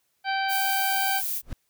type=harmonic tone; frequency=777 Hz; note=G5; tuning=16 cents flat; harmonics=1 / 2 / 3 / 4 / 5 / 6; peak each=-26 / -29 / -34 / -36 / -42 / -37 dBFS; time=0.24-1.22 s; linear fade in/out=50 ms
type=noise; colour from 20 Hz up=violet; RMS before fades=-29 dBFS; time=0.48-1.42 s; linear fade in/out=50 ms
type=noise with exponential growth; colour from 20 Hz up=brown; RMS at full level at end=-27 dBFS; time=1.42-1.53 s; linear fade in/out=2 ms; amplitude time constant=22 ms
effects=white hiss -72 dBFS RMS until 1.69 s